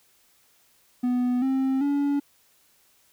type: tone with pitch steps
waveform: triangle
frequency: 247.6 / 265.4 / 284.4 Hz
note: B3 / C4 / C#4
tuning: +5 / +25 / +45 cents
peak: -19 dBFS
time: 1.03-2.2 s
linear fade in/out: 10 ms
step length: 390 ms
effects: white hiss -62 dBFS RMS until 3.12 s